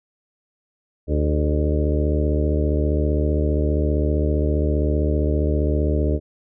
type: harmonic tone with a mistuned harmonic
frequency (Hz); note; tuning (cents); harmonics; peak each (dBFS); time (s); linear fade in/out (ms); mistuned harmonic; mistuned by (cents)
75.2; D2; +42; 1 / 2 / 3 / 4 / 5 / 6 / 7 / 8; -19 / -27 / -30 / -26 / -29 / -28 / -33 / -30; 1.07-6.2; 50; 6; -55
effects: none